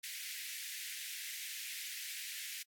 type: high-pass noise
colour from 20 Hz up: pink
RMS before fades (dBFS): -44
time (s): 0.03-2.63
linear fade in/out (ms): 10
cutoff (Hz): 1800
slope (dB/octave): 48
effects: AAC 64 kbps